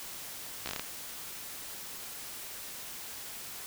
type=slowing click train; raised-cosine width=0.2 ms; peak=-17 dBFS; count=7; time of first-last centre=0.66-0.796 s; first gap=14 ms; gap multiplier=1.19; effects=white hiss -43 dBFS RMS until 3.66 s